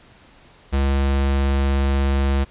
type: tone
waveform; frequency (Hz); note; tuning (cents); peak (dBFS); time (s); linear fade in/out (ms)
square; 68.6; C#2; -17; -17; 0.72-2.45; 20
effects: pink hiss -50 dBFS RMS until 2.5 s + resampled to 8000 Hz